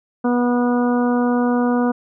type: harmonic tone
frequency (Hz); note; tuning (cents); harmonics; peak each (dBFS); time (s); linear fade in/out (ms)
243.8; B3; -22; 1 / 2 / 3 / 4 / 5 / 6; -16 / -22 / -26 / -28 / -30 / -32; 0.24-1.92; 10
effects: none